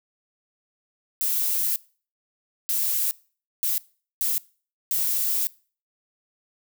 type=noise bursts at uneven times; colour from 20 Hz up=violet; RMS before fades=-24 dBFS; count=5; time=1.21-1.76 / 2.69-3.11 / 3.63-3.78 / 4.21-4.38 / 4.91-5.47 s; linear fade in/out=0 ms; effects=noise-tail reverb RT60 0.4 s tail -22 dB re dry